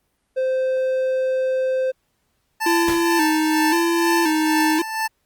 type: tone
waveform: triangle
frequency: 520 Hz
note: C5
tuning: 11 cents flat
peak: -16 dBFS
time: 0.36-1.92 s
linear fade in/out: 20 ms
type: tone with tremolo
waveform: 25% pulse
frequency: 883 Hz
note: A5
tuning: 6 cents sharp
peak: -15 dBFS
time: 2.6-5.08 s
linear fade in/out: 20 ms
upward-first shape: sine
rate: 2.1 Hz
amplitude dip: 65%
type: tone with vibrato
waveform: square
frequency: 324.9 Hz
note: E4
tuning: 25 cents flat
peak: -18 dBFS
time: 2.66-4.82 s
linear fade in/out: 5 ms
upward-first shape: square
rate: 0.94 Hz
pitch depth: 69 cents each way
type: noise with exponential decay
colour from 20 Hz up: pink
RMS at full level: -24 dBFS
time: 2.88-3.14 s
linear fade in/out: 1 ms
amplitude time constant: 55 ms
effects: pink hiss -69 dBFS RMS until 5.25 s + Opus 32 kbps